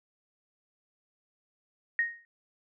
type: tone with exponential decay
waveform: sine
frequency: 1864.7 Hz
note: A#6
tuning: in tune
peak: -21 dBFS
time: 1.99-2.25 s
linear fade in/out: 1 ms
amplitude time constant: 55 ms
effects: none